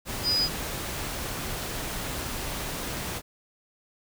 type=tone in noise; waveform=sine; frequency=4952 Hz; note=D#8; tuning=9 cents flat; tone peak=-22 dBFS; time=0.23-0.49 s; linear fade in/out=50 ms; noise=pink; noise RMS=-33 dBFS; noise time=0.05-3.22 s; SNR=+8 dB; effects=none